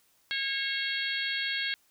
harmonic tone, 545 Hz, C#5, 29 cents flat, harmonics 3 / 4 / 5 / 6 / 7 / 8, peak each -34 / -35 / -39 / -35 / -38 / -38 dBFS, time 0.31-1.74 s, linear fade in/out 0 ms, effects white hiss -67 dBFS RMS until 1.9 s

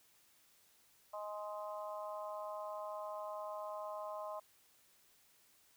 harmonic tone, 208.8 Hz, G#3, 10 cents sharp, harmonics 3 / 4 / 5 / 6, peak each -44 / -50 / -46 / -54 dBFS, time 1.13-4.4 s, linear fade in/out 10 ms, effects white hiss -69 dBFS RMS until 5.76 s

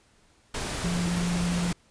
sine tone in noise, 174.61 Hz, F3, in tune, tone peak -25 dBFS, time 0.84-1.72 s, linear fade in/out 5 ms, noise pink, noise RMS -32 dBFS, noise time 0.54-1.73 s, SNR +4 dB, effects pink hiss -62 dBFS RMS until 1.9 s + resampled to 22050 Hz

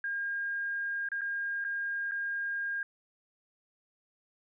sine tone with dropouts, 1615 Hz, G#6, 49 cents flat, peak -31 dBFS, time 0.04-2.83 s, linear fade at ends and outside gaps 2 ms, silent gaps 1.088-1.117 / 1.21-1.216 / 1.642-1.648 / 2.112-2.118 s, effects none

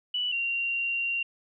sine tone pair in turn, 2960 / 2762 Hz, F#7 / F7, 0 / -20 cents, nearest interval minor second, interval 120 cents, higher first, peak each -26 dBFS, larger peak neither, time 0.14-0.32 / 0.32-1.23 s, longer second, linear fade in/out 5 ms, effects none

